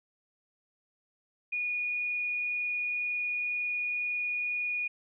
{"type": "tone with frequency modulation", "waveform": "sine", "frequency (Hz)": 2452, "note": "D#7", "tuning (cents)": -26, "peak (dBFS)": -29, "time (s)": [1.52, 4.88], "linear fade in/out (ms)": 10, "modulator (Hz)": 22, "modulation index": 0.49, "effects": []}